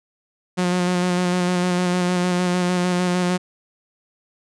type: tone with vibrato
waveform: sawtooth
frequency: 179.4 Hz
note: F3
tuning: 47 cents sharp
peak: -14 dBFS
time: 0.57-3.38 s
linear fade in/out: 20 ms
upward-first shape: square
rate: 6.6 Hz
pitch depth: 18 cents each way
effects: resampled to 22050 Hz